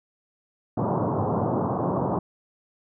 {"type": "band-pass noise", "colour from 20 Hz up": "pink", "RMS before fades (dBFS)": -25, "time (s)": [0.77, 2.19], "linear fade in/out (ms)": 5, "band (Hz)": [100, 1100], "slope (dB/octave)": 48, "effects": []}